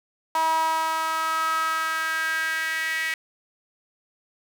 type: tone with high-pass filter sweep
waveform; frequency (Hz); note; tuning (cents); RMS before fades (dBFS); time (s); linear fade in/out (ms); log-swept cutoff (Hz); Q
sawtooth; 320.9; E4; -46; -25; 0.35-3.14; 2; 920 to 2000; 5.9
effects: none